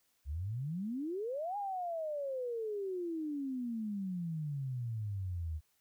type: exponential two-way sweep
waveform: sine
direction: up then down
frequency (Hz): 65.9 to 830.6 to 75.6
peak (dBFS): -35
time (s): 0.25-5.61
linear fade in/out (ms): 50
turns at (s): 1.57
effects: white hiss -75 dBFS RMS until 5.8 s